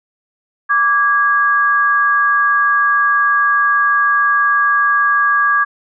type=tone pair together; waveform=sine; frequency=1164 / 1645.6 Hz; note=D6 / G#6; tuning=-16 / -16 cents; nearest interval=tritone; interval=600 cents; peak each=-13 dBFS; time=0.69-5.65 s; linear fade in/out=20 ms; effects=none